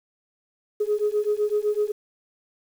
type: beating tone pair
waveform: sine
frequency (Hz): 415.3 / 423.2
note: G#4 / G#4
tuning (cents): 0 / +33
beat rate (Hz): 7.9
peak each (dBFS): -23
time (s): 0.8-1.92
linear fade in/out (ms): 10
effects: tanh soft clip ceiling -14 dBFS + 8-bit